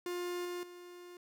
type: tone with level steps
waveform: 45% pulse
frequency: 354 Hz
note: F4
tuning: 23 cents sharp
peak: -36 / -38 / -49 dBFS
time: 0.06-1.17 s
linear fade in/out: 2 ms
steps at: 0.45 / 0.63 s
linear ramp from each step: 2 ms
effects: none